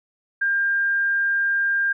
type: tone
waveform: sine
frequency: 1600 Hz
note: G6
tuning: 35 cents sharp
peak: -18 dBFS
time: 0.41-1.93 s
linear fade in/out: 10 ms
effects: none